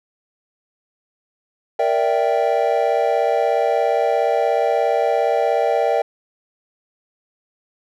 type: chord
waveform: triangle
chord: E half-diminished seventh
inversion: second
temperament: equal with one note detuned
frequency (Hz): 466.2 / 582.3 / 659.3 / 784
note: Bb4 / D5 / E5 / G5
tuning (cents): 0 / -15 / 0 / 0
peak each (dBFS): -19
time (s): 1.79-6.02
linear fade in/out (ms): 5
effects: none